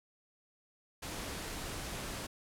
pink noise, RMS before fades -41 dBFS, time 1.02-2.27 s, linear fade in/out 10 ms, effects low-pass 12000 Hz 12 dB/octave

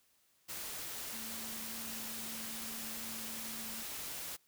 sine tone in noise, 224.4 Hz, A3, 34 cents sharp, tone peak -50 dBFS, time 1.12-3.84 s, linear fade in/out 20 ms, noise white, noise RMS -43 dBFS, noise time 0.48-4.37 s, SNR -10 dB, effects white hiss -72 dBFS RMS until 4.47 s

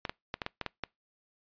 clicks, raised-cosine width 0.3 ms, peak -17 dBFS, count 8, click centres 0.052 / 0.095 / 0.341 / 0.418 / 0.464 / 0.613 / 0.663 / 0.837 s, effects noise-tail reverb RT60 0.2 s tail -25 dB re dry + resampled to 11025 Hz

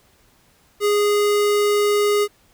square tone, 413.2 Hz, G#4, 9 cents flat, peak -16 dBFS, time 0.8-2.28 s, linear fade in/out 50 ms, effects pink hiss -57 dBFS RMS until 2.53 s

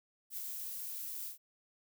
violet noise with ADSR envelope, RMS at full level -40 dBFS, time 0.3-1.38 s, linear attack 69 ms, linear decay 21 ms, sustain -2 dB, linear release 110 ms, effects none

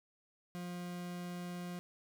40% pulse tone, 176.8 Hz, F3, 22 cents sharp, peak -40 dBFS, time 0.55-1.79 s, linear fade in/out 0 ms, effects none

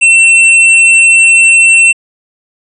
square tone, 2698 Hz, E7, 40 cents sharp, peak -3 dBFS, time 0.01-1.93 s, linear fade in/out 20 ms, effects resampled to 24000 Hz

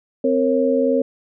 sine tone cluster, 260.7 / 464.5 / 547 Hz, C4 / A#4 / C#5, -6 / -6 / -23 cents, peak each -19 dBFS, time 0.24-1.02 s, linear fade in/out 5 ms, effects none

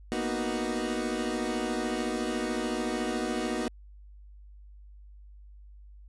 30% pulse chord, B major seventh, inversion third, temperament equal, 233.1 / 246.9 / 311.1 / 370 Hz, A#3 / B3 / D#4 / F#4, 0 / 0 / 0 / 0 cents, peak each -32 dBFS, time 0.12-3.68 s, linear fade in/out 0 ms, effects added 50 Hz sine -47 dBFS peak until 6.08 s + resampled to 24000 Hz

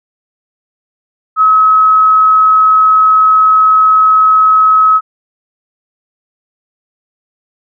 sine tone, 1282 Hz, E6, 49 cents flat, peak -4 dBFS, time 1.36-5.01 s, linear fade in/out 50 ms, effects none

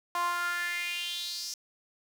sawtooth tone with high-pass filter sweep, 349.2 Hz, F4, in tune, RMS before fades -33 dBFS, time 0.15-1.54 s, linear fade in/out 2 ms, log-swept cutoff 920 to 5700 Hz, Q 5.2, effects 10-bit

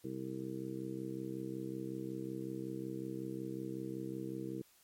harmonic tone, 65.41 Hz, C2, in tune, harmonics 2 / 3 / 4 / 5 / 6 / 7, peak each -47 / -46 / -50 / -42 / -49 / -48 dBFS, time 0.04-4.62 s, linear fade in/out 5 ms, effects white hiss -67 dBFS RMS until 4.83 s + MP3 64 kbps

